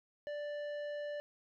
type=tone with tanh clipping; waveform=triangle; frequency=587.3 Hz; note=D5; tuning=in tune; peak=-40 dBFS; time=0.27-1.2 s; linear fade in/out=0 ms; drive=15 dB; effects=none